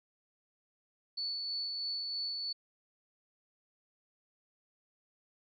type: tone with tremolo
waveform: sine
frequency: 4454 Hz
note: C#8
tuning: 7 cents sharp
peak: -33 dBFS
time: 1.17-2.53 s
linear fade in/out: 10 ms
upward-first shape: sine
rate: 3.1 Hz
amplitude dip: 25%
effects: MP3 64 kbps